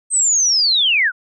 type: linear sweep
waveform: sine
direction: down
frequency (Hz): 8372 to 1374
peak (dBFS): -12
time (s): 0.1-1.12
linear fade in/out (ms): 50
effects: none